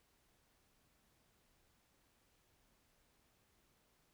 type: silence
effects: pink hiss -75 dBFS RMS until 4.13 s